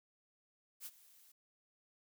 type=noise with ADSR envelope; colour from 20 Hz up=blue; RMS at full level=-45 dBFS; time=0.8-1.32 s; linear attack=57 ms; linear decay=44 ms; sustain=-19 dB; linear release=6 ms; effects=none